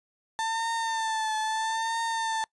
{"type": "tone with vibrato", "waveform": "35% pulse", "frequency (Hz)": 891, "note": "A5", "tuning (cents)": 22, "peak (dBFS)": -25, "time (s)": [0.39, 2.44], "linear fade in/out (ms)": 0, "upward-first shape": "triangle", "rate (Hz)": 0.77, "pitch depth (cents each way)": 51, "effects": ["noise-tail reverb RT60 0.1 s tail -24 dB re dry", "resampled to 22050 Hz"]}